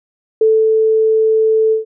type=tone with ADSR envelope; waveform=sine; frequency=440 Hz; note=A4; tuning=in tune; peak=-7 dBFS; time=0.41-1.85 s; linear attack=4 ms; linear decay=240 ms; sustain=-2 dB; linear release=130 ms; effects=none